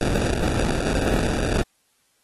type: noise with sample-and-hold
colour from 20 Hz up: pink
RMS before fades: -22 dBFS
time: 0.01-1.62 s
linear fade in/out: 2 ms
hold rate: 1050 Hz
effects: white hiss -66 dBFS RMS until 2.23 s + AAC 32 kbps